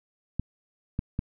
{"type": "clicks", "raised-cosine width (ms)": 5, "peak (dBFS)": -15, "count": 3, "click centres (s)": [0.396, 0.991, 1.191], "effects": []}